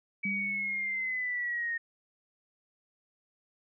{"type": "linear sweep", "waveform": "sine", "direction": "down", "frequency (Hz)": [2285, 1844], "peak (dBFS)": -30, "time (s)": [0.23, 1.78], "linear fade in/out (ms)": 10}
{"type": "tone with exponential decay", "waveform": "sine", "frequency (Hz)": 198.1, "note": "G3", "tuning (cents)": 18, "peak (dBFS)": -32, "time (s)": [0.25, 1.31], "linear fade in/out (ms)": 5, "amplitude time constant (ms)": 230}
{"effects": []}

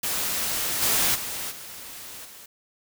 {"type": "noise with level steps", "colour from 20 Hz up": "white", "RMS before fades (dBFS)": [-27, -22, -32, -40, -45], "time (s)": [0.03, 2.46], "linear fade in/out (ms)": 5, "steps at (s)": [0.81, 1.14, 1.5, 2.24], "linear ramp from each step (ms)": 20, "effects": []}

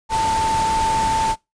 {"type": "tone in noise", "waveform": "sine", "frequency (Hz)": 888, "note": "A5", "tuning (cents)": 16, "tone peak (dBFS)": -17, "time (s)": [0.09, 1.36], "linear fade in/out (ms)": 50, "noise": "pink", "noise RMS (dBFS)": -26, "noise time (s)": [0.09, 1.36], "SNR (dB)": 6, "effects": ["noise-tail reverb RT60 0.2 s tail -22 dB re dry", "resampled to 22050 Hz"]}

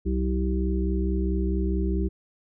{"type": "harmonic tone with a mistuned harmonic", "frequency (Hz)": 64.6, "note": "C2", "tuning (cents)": -21, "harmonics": [1, 3, 5, 6], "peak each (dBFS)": [-24, -29, -31, -32], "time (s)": [0.05, 2.09], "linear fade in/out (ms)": 20, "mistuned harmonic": 3, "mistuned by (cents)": -57, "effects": []}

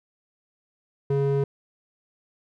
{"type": "ring-modulated tone", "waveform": "triangle", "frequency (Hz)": 278.4, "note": "C#4", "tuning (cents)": 8, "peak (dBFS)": -15, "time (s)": [1.1, 1.44], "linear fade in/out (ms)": 5, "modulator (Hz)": 138, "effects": []}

